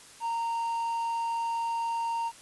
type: tone with quantisation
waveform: triangle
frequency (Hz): 924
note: A#5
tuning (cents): -16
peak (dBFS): -26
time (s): 0.2-2.32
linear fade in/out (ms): 50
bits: 9
effects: white hiss -51 dBFS RMS until 2.41 s + resampled to 24000 Hz